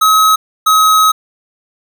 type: tone pair in turn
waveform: square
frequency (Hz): 1278 / 1273.5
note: D#6 / D#6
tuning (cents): +46 / +40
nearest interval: unison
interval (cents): 6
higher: first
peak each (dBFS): -7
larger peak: neither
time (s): 0.01-0.36 / 0.66-1.12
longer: second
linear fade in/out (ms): 10
effects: none